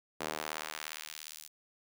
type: tone with high-pass filter sweep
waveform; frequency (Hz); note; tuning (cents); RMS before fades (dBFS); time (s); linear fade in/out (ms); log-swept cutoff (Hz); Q
sawtooth; 77.2; D#2; -13; -42; 0.2-1.48; 10; 410 to 6000; 0.71
effects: none